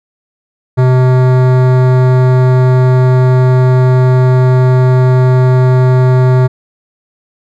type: tone with hard clipping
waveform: sine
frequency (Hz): 127.8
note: C3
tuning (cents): -40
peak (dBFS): -7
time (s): 0.77-6.48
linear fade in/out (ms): 20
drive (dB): 17
effects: none